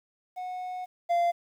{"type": "tone pair in turn", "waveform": "triangle", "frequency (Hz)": [732, 690.9], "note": ["F#5", "F5"], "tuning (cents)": [-19, -19], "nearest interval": "minor second", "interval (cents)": 100, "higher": "first", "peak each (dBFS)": [-31, -20], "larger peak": "second", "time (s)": [[0.36, 0.86], [1.09, 1.32]], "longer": "first", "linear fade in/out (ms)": 20, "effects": ["10-bit"]}